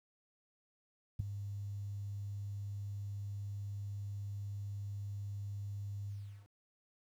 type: tone with ADSR envelope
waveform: sine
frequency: 100.9 Hz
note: G#2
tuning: 49 cents flat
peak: -27 dBFS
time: 1.19-6.48 s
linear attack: 12 ms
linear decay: 4 ms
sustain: -12 dB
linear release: 390 ms
effects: 11-bit